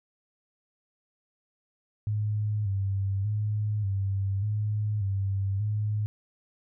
sine tone with vibrato, 101.7 Hz, G#2, 36 cents flat, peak -25 dBFS, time 2.07-6.06 s, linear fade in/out 0 ms, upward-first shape square, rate 0.85 Hz, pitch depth 66 cents each way, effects none

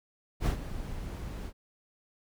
brown noise with ADSR envelope, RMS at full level -25 dBFS, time 0.4-1.53 s, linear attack 64 ms, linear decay 100 ms, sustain -13 dB, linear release 65 ms, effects none

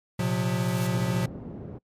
white noise with exponential growth, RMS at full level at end -37 dBFS, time 0.18-0.87 s, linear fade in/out 5 ms, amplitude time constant 150 ms
square chord, Bb suspended second, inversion none, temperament equal with one note detuned, 116.54 / 130.81 / 178.9 Hz, Bb2 / C3 / F3, 0 / 0 / +42 cents, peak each -30 / -31 / -28 dBFS, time 0.19-1.26 s, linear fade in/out 5 ms
pink band-pass noise, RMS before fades -39 dBFS, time 0.92-1.79 s, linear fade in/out 20 ms, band 100 to 370 Hz, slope 12 dB/octave
effects noise-tail reverb RT60 0.1 s tail -25 dB re dry + resampled to 32000 Hz

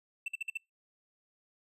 triangle tone bursts, 2671 Hz, E7, 22 cents sharp, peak -31 dBFS, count 5, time 0.26-0.574 s, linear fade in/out 5 ms, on 22 ms, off 51 ms, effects noise-tail reverb RT60 0.2 s tail -26 dB re dry + resampled to 32000 Hz

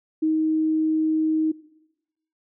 sine tone, 314.6 Hz, D#4, 19 cents sharp, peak -18 dBFS, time 0.22-1.52 s, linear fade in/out 10 ms, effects noise-tail reverb RT60 0.9 s tail -19 dB re dry

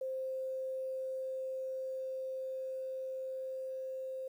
sine tone with level ramp, 524 Hz, C5, 2 cents sharp, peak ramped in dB -35 to -38 dBFS, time 0.01-4.28 s, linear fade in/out 5 ms, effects 11-bit

